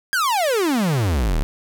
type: exponential sweep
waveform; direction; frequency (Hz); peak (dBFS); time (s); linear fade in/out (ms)
45% pulse; down; 1652 to 32.45; -17; 0.13-1.43; 0
effects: none